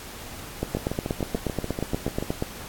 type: two click trains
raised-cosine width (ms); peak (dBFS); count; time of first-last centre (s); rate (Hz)
2; -11 / -14; 16 / 11; 0.63-2.424 / 0.77-2.226; 8.36 / 6.87
effects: pink hiss -40 dBFS RMS until 2.68 s + AAC 64 kbps